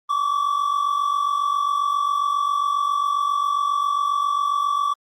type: tone pair together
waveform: triangle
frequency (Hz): 1108.7 / 1156.1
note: C#6 / D6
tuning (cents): 0 / -28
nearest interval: minor second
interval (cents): 72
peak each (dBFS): -23 / -18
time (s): 0.09-4.94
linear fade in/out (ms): 10
effects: Opus 24 kbps